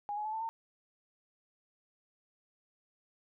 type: tone with pitch steps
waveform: sine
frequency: 822 / 842.7 / 863.9 / 885.6 / 907.9 Hz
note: G#5 / G#5 / A5 / A5 / A#5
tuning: -18 / +25 / -32 / +11 / -46 cents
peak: -34 dBFS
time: 0.09-0.49 s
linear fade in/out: 0 ms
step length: 80 ms
effects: none